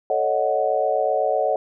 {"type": "chord", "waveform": "sine", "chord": "D# half-diminished seventh", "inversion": "second", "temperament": "equal", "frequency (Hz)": [440, 554.4, 622.3, 740], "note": ["A4", "C#5", "D#5", "F#5"], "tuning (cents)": [0, 0, 0, 0], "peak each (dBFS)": [-26, -23, -23, -23], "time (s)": [0.1, 1.56], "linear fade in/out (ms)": 2, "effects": []}